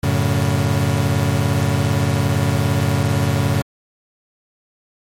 35% pulse chord, F# minor, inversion none, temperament equal with one note detuned, 92.5 / 110 / 140.85 Hz, F#2 / A2 / C#3, 0 / 0 / +28 cents, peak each -19 / -18 / -17 dBFS, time 0.03-3.62 s, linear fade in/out 5 ms, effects MP3 64 kbps

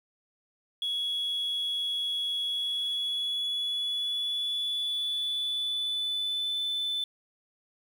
sine tone with pitch glide, 3354 to 3515 Hz, G#7 to A7, +16 to -2 cents, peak -26 dBFS, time 0.82-7.04 s, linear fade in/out 2 ms, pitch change +82 cents, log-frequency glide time 2.45-6.6 s, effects tanh soft clip ceiling -26 dBFS + 9-bit

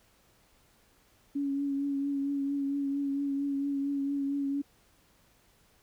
sine tone with vibrato, 279.7 Hz, C#4, 16 cents sharp, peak -28 dBFS, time 1.35-4.62 s, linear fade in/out 10 ms, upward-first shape triangle, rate 4.4 Hz, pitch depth 29 cents each way, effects pink hiss -65 dBFS RMS until 5.82 s

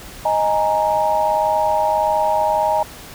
sine chord, D# suspended fourth, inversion none, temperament equal, 622.3 / 830.6 / 932.3 Hz, D#5 / G#5 / A#5, 0 / 0 / 0 cents, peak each -19 dBFS, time 0.25-2.83 s, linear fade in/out 5 ms, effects pink hiss -37 dBFS RMS until 3.14 s

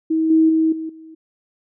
sine tone with level steps, 320 Hz, D#4, 49 cents sharp, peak -15 / -10 / -13 / -24 / -37 dBFS, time 0.1-1.15 s, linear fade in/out 10 ms, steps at 0.3 / 0.49 / 0.72 / 0.89 s, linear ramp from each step 5 ms, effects none

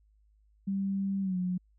sine tone with pitch glide, 195.6 to 181.45 Hz, G3 to F#3, -4 to -34 cents, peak -28 dBFS, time 0.67-1.58 s, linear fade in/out 10 ms, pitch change -130 cents, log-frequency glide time 1.21-1.37 s, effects added 52 Hz sine -62 dBFS peak until 1.78 s

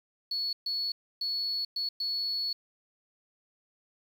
sine tone bursts at uneven times, 4397 Hz, C#8, 15 cents flat, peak -28 dBFS, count 5, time 0.31-0.53 / 0.66-0.92 / 1.21-1.65 / 1.76-1.89 / 2-2.53 s, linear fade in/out 5 ms, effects tanh soft clip ceiling -24 dBFS + 9-bit

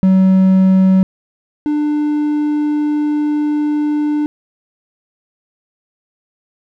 triangle tone pair in turn, 189 / 297.9 Hz, F#3 / D4, +37 / +25 cents, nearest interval minor sixth, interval 788 cents, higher second, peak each -5 / -11 dBFS, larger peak first, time 0.03-1.03 / 1.66-4.26 s, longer second, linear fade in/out 0 ms, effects none

